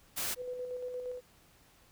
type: noise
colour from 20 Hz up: white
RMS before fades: -35 dBFS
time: 0.16-0.35 s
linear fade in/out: 20 ms
type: tone with tremolo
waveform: sine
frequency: 498.5 Hz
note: B4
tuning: 16 cents sharp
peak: -35 dBFS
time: 0.36-1.21 s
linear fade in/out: 50 ms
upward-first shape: square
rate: 8.6 Hz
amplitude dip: 35%
effects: pink hiss -63 dBFS RMS until 1.91 s